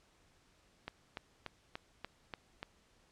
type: click train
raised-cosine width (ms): 0.3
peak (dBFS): -25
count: 7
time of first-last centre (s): 0.88-2.629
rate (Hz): 3.43
effects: pink hiss -69 dBFS RMS until 3.11 s + low-pass 8000 Hz 12 dB/octave